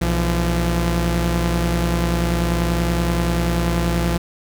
sawtooth tone pair together, 60.35 / 170.7 Hz, B1 / F3, -39 / -39 cents, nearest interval octave + tritone, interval 1800 cents, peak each -16 dBFS, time 0.01-4.18 s, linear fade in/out 10 ms, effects none

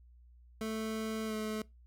25% pulse tone with pitch glide, 220 to 216.1 Hz, A3 to A3, 0 to -31 cents, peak -31 dBFS, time 0.61-1.62 s, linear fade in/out 2 ms, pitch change -31 cents, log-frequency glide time 1.26-1.34 s, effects noise-tail reverb RT60 0.2 s tail -22 dB re dry + added 60 Hz sine -56 dBFS peak until 1.86 s

